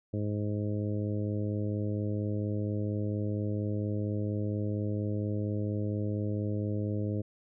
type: harmonic tone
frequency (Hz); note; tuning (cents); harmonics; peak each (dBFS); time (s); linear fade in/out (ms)
104.3; G#2; +8; 1 / 2 / 3 / 4 / 5 / 6; -31 / -36 / -37 / -41 / -41 / -48; 0.13-7.22; 10
effects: none